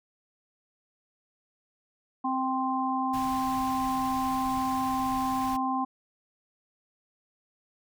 harmonic tone, 261.6 Hz, C4, in tune, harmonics 1 / 3 / 4, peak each -30 / -30 / -30 dBFS, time 2.24-5.85 s, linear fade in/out 10 ms
pink band-stop noise, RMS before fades -42 dBFS, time 3.13-5.57 s, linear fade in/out 10 ms, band 200 to 1100 Hz, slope 24 dB/octave
effects none

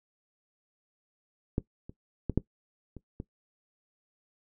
clicks, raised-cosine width 3 ms, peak -14 / -30 / -16 / -11 / -30 / -24 dBFS, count 6, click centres 1.581 / 1.895 / 2.297 / 2.376 / 2.967 / 3.201 s, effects noise-tail reverb RT60 0.1 s tail -18 dB re dry

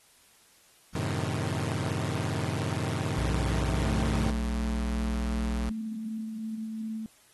sawtooth chord, F# diminished seventh, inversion none, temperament equal, 92.5 / 110 / 130.81 / 155.56 Hz, F#2 / A2 / C3 / Eb3, 0 / 0 / 0 / 0 cents, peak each -30 dBFS, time 0.95-4.31 s, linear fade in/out 5 ms
square tone, 60.1 Hz, B1, 46 cents flat, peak -29 dBFS, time 3.17-5.7 s, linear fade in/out 10 ms
sine tone with tremolo, 220.5 Hz, A3, 4 cents sharp, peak -31 dBFS, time 3.84-7.06 s, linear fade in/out 0 ms, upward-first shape sine, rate 2.7 Hz, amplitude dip 25%
effects white hiss -60 dBFS RMS until 7.33 s + AAC 32 kbps

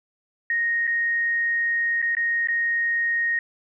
sine tone with dropouts, 1864.7 Hz, A#6, in tune, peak -20 dBFS, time 0.5-3.39 s, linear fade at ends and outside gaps 2 ms, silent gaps 0.87-0.875 / 2.018-2.025 / 2.151-2.168 / 2.473-2.485 s, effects none

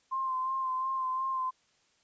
sine tone with vibrato, 1046.5 Hz, C6, in tune, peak -29 dBFS, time 0.11-1.51 s, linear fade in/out 20 ms, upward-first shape sine, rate 2.8 Hz, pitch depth 28 cents each way, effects white hiss -69 dBFS RMS until 2.03 s + resampled to 16000 Hz

